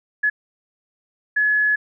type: tone bursts at uneven times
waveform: sine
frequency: 1700 Hz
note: G#6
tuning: 40 cents sharp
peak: -15 dBFS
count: 2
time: 0.23-0.3 / 1.36-1.76 s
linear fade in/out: 10 ms
effects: none